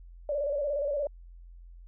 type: tone with vibrato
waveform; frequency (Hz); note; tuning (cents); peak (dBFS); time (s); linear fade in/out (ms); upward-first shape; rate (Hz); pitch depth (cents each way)
sine; 575; D5; -37; -27; 0.29-1.07; 2; square; 17; 57
effects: added 43 Hz sine -46 dBFS peak until 1.87 s